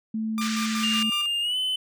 sine tone, 220 Hz, A3, in tune, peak -25 dBFS, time 0.14-1.1 s, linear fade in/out 5 ms
sawtooth tone with tremolo, 1192 Hz, D6, 25 cents sharp, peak -26 dBFS, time 0.38-1.26 s, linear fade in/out 0 ms, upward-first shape square, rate 5.4 Hz, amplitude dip 60%
pink band-pass noise, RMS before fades -33 dBFS, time 0.41-1.03 s, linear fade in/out 5 ms, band 1400 to 7900 Hz, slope 48 dB/octave
triangle tone with pitch glide, 2811 to 3030 Hz, F7 to F#7, +11 to +40 cents, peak -22 dBFS, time 0.83-1.76 s, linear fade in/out 5 ms, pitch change +129 cents, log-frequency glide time 1.41-1.57 s
effects none

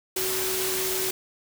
sine tone in noise, 375.6 Hz, F#4, 26 cents sharp, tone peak -30 dBFS, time 0.16-1.11 s, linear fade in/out 5 ms, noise white, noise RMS -28 dBFS, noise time 0.16-1.11 s, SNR -5 dB, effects none

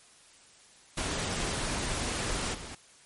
pink noise with level steps, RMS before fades -32 / -42 dBFS, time 0.97-2.75 s, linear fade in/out 5 ms, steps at 2.53 s, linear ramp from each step 20 ms, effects white hiss -57 dBFS RMS until 3.05 s + MP3 48 kbps

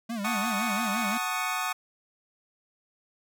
square tone with vibrato, 216.6 Hz, A3, 27 cents flat, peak -31 dBFS, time 0.09-1.18 s, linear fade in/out 10 ms, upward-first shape sine, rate 5.8 Hz, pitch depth 160 cents each way
25% pulse chord, D# half-diminished seventh, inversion first, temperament equal, 740 / 880 / 1108.7 / 1244.5 Hz, F#5 / A5 / C#6 / D#6, 0 / 0 / 0 / 0 cents, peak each -30 / -32 / -30 / -28 dBFS, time 0.24-1.73 s, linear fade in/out 10 ms
effects none

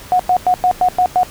sine tone bursts, 729 Hz, F#5, 26 cents flat, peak -9 dBFS, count 7, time 0.12-1.232 s, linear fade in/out 0 ms, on 74 ms, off 99 ms, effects pink hiss -36 dBFS RMS until 1.3 s

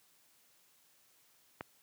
click, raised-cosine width 0.5 ms, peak -24 dBFS, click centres 1.609 s, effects white hiss -68 dBFS RMS until 1.82 s + high-pass 80 Hz 12 dB/octave

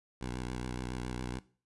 10% pulse tone with vibrato, 62 Hz, B1, 7 cents sharp, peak -28 dBFS, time 0.21-1.39 s, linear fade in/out 5 ms, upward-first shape sine, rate 7.2 Hz, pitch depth 50 cents each way, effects noise-tail reverb RT60 0.4 s tail -19 dB re dry + resampled to 24000 Hz

